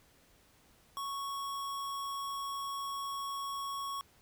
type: tone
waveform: square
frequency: 1108 Hz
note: C#6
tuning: 1 cent flat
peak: -37 dBFS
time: 0.97-4.01 s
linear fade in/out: 0 ms
effects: pink hiss -65 dBFS RMS until 4.21 s